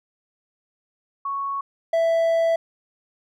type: tone pair in turn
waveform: sine / triangle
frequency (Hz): 1108.7 / 661.5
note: C#6 / E5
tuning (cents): 0 / +6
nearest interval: major sixth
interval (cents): 894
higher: first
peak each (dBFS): -24 / -15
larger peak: second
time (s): 1.25-1.61 / 1.93-2.56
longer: second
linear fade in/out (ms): 5
effects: none